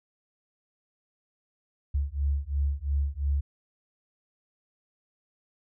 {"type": "beating tone pair", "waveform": "sine", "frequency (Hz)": [69.3, 72.2], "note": ["C#2", "D2"], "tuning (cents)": [0, -29], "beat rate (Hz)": 2.9, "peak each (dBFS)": -28, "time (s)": [1.94, 3.41], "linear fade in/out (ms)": 10, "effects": []}